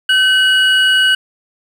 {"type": "tone pair together", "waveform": "triangle", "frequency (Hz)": [1530, 2917], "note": ["G6", "F#7"], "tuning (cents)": [-42, -25], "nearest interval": "major seventh", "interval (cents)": 1117, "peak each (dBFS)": -10, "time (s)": [0.09, 1.15], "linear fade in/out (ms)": 5, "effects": ["7-bit"]}